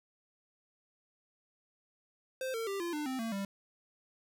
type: tone with pitch steps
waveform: square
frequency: 521 / 453.6 / 394.8 / 343.7 / 299.2 / 260.5 / 226.8 / 197.42 Hz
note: C5 / A#4 / G4 / F4 / D4 / C4 / A#3 / G3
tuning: -7 / -47 / +12 / -28 / +32 / -7 / -47 / +13 cents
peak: -35 dBFS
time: 2.41-3.45 s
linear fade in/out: 2 ms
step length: 130 ms
effects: none